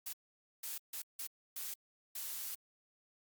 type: noise bursts at uneven times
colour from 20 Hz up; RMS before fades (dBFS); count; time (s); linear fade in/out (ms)
blue; -42; 6; 0.06-0.13 / 0.63-0.78 / 0.93-1.02 / 1.19-1.27 / 1.56-1.74 / 2.15-2.55; 5
effects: Opus 48 kbps